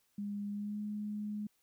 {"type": "tone with pitch glide", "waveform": "sine", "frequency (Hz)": [203.8, 209.2], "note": ["G#3", "G#3"], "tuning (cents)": [-32, 13], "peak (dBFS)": -36, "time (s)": [0.18, 1.47], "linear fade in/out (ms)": 5, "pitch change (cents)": 45, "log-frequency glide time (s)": [0.5, 0.79], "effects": ["white hiss -75 dBFS RMS until 1.62 s"]}